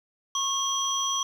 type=tone cluster; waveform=sine; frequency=1091 / 3242 / 5910 Hz; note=C#6 / G#7 / F#8; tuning=-28 / -42 / -3 cents; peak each=-29 dBFS; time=0.35-1.23 s; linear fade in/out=2 ms; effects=8-bit